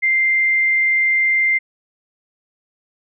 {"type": "tone", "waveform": "sine", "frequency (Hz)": 2093, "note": "C7", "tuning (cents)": 0, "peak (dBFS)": -13, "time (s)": [0.02, 1.59], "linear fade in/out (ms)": 20, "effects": []}